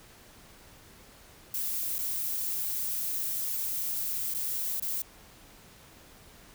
violet noise with dropouts, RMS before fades -32 dBFS, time 1.54-5.02 s, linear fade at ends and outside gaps 2 ms, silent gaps 1.983-1.989 / 4.339-4.347 / 4.799-4.823 s, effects pink hiss -54 dBFS RMS until 6.54 s

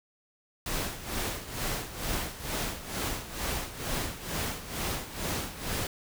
pink noise with tremolo, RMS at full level -31 dBFS, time 0.66-5.87 s, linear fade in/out 2 ms, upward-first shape sine, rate 2.2 Hz, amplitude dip 75%, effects none

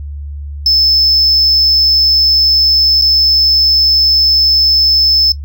triangle tone with dropouts, 5250 Hz, E8, 8 cents flat, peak -5 dBFS, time 0.66-5.32 s, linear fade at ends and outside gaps 2 ms, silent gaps 3.014-3.02 s, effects noise-tail reverb RT60 0.1 s tail -18 dB re dry + added 72 Hz sine -21 dBFS peak until 5.44 s

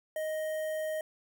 square tone with notch filter, 624 Hz, D#5, 5 cents sharp, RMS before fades -34 dBFS, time 0.16-1.01 s, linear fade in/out 2 ms, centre 4500 Hz, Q 0.57, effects none

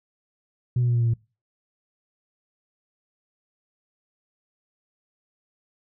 sine tone with pitch steps, 123.47 / 121.77 / 120.09 / 118.44 / 116.81 / 115.2 Hz, B2 / B2 / B2 / A#2 / A#2 / A#2, 0 / -24 / -48 / +28 / +4 / -20 cents, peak -17 dBFS, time 0.76-1.138 s, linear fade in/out 5 ms, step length 63 ms, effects noise-tail reverb RT60 0.3 s tail -24 dB re dry + tanh soft clip ceiling -16 dBFS

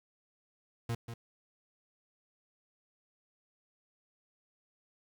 40% pulse tone with echo, 116.54 Hz, A#2, in tune, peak -31 dBFS, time 0.89-0.95 s, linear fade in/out 5 ms, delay 190 ms, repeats 1, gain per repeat -8 dB, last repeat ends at 1.14 s, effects 10-bit

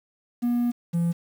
triangle tone pair in turn, 240.5 / 170.06 Hz, B3 / F3, -46 / -46 cents, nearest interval tritone, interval 600 cents, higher first, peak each -18 dBFS, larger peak neither, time 0.42-0.72 / 0.93-1.13 s, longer first, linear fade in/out 20 ms, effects tanh soft clip ceiling -14 dBFS + 8-bit

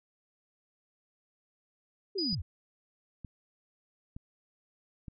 sine linear sweep, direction down, 415.3 to 60.2 Hz, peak -32 dBFS, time 2.15-2.42 s, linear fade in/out 10 ms
sine tone, 4938 Hz, D#8, 14 cents flat, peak -31 dBFS, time 2.18-2.35 s, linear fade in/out 5 ms
click train, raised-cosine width 5 ms, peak -30 dBFS, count 4, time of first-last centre 2.33-5.082 s, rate 1.09 Hz
effects none

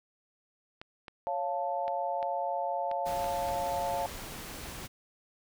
clicks, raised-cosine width 0.3 ms, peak -27 dBFS, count 7, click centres 0.815 / 1.082 / 1.88 / 2.228 / 2.914 / 3.243 / 3.487 s
sine chord, Db augmented, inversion none, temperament equal, 554.4 / 698.5 / 880 Hz, Db5 / F5 / A5, 0 / 0 / 0 cents, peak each -35 / -33 / -34 dBFS, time 1.27-4.06 s, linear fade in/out 0 ms
pink noise, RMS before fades -42 dBFS, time 3.05-4.88 s, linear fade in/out 20 ms
effects none

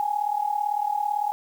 sine tone with amplitude modulation, 830.6 Hz, G#5, in tune, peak -19 dBFS, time 0-1.32 s, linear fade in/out 0 ms, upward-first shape sine, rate 37.9 Hz, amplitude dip 80%, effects 8-bit

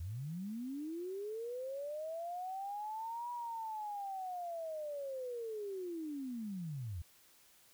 sine linear two-way sweep, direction up then down, 76.8 to 971 to 76.8 Hz, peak -39 dBFS, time 0-7.02 s, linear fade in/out 5 ms, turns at 3.31 s, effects white hiss -65 dBFS RMS until 7.73 s

